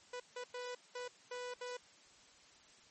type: tone bursts at uneven times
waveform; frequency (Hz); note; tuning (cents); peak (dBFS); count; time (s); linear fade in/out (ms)
sawtooth; 493.9; B4; 0; -38; 6; 0.13-0.2 / 0.36-0.44 / 0.54-0.75 / 0.95-1.08 / 1.31-1.54 / 1.61-1.77; 5
effects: white hiss -63 dBFS RMS until 2.9 s + MP3 32 kbps